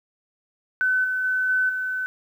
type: tone with level steps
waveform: sine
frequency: 1513 Hz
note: F#6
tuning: 38 cents sharp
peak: -18 / -22 / -20 / -18 / -24 dBFS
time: 0.81-2.06 s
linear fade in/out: 0 ms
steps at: 1.04 / 1.24 / 1.49 / 1.69 s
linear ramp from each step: 5 ms
effects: 9-bit